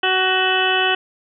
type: harmonic tone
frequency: 374.2 Hz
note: F#4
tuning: 20 cents sharp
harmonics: 1 / 2 / 3 / 4 / 5 / 7 / 8 / 9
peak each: -23 / -22 / -27 / -22 / -25 / -23 / -21 / -31 dBFS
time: 0.03-0.95 s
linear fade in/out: 5 ms
effects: none